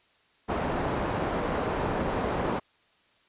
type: low-pass noise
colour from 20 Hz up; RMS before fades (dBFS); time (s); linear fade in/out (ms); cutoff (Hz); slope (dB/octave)
white; -29; 0.48-2.6; 20; 800; 12
effects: white hiss -64 dBFS RMS until 3.28 s + resampled to 8000 Hz